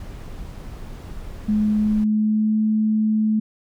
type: noise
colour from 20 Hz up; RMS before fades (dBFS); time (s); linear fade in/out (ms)
brown; -34; 0-2.04; 2
type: tone with pitch glide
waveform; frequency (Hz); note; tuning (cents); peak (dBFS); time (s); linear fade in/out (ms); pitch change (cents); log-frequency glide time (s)
sine; 212.1 to 216.3; G#3 to A3; +37 to -29; -16; 1.48-3.4; 10; +34; 1.76-2.58
effects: none